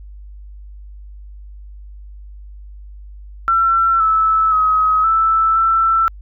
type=tone with pitch steps; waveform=sine; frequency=1348 / 1308 / 1271 / 1320 / 1334 Hz; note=E6 / E6 / D#6 / E6 / E6; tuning=+38 / -14 / +36 / +2 / +20 cents; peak=-11 dBFS; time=3.48-6.08 s; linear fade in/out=0 ms; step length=520 ms; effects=added 50 Hz sine -33 dBFS peak until 6.21 s